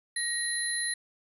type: tone cluster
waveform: sine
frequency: 1885 / 4064 / 10440 Hz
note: A#6 / B7 / E9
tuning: +19 / +49 / -18 cents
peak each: -33 / -35 / -31 dBFS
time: 0.16-0.94 s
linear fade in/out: 5 ms
effects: none